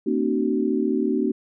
sine tone cluster, 228.6 / 263.8 / 304.1 / 378.4 Hz, A#3 / C4 / D#4 / F#4, -34 / +14 / -40 / +39 cents, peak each -25 dBFS, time 0.06-1.32 s, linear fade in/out 10 ms, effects none

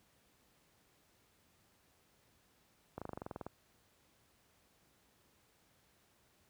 slowing click train, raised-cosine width 1 ms, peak -28 dBFS, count 12, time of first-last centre 2.98-3.466 s, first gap 36 ms, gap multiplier 1.04, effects pink hiss -71 dBFS RMS until 6.49 s + high-pass 60 Hz 12 dB/octave

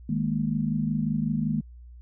sine chord, D# suspended fourth, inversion none, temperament equal, 155.56 / 207.7 / 233.1 Hz, D#3 / G#3 / A#3, 0 / 0 / 0 cents, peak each -28 dBFS, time 0.09-1.61 s, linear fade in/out 5 ms, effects added 60 Hz sine -43 dBFS peak until 2.01 s

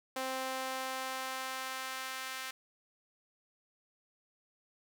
sawtooth tone with high-pass filter sweep, 261.6 Hz, C4, in tune, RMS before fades -39 dBFS, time 0.16-2.51 s, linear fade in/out 5 ms, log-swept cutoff 550 to 1600 Hz, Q 1, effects none

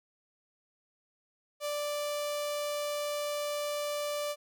sawtooth tone with notch filter, 587.3 Hz, D5, in tune, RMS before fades -34 dBFS, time 1.6-4.36 s, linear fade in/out 50 ms, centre 1600 Hz, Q 1.9, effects none

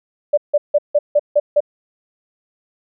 sine tone bursts, 587.3 Hz, D5, in tune, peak -9 dBFS, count 7, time 0.33-1.605 s, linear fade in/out 10 ms, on 45 ms, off 160 ms, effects none

